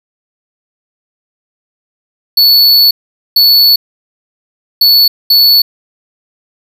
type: tone bursts at uneven times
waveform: square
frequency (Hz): 4435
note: C#8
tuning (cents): 0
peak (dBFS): -4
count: 4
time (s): 2.37-2.91 / 3.36-3.76 / 4.81-5.08 / 5.3-5.62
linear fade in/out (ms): 5
effects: none